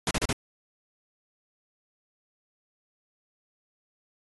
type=noise bursts; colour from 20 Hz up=pink; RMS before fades=-26 dBFS; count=4; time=0.07-0.328 s; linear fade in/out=2 ms; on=39 ms; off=34 ms; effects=low-pass 11000 Hz 12 dB/octave + AAC 32 kbps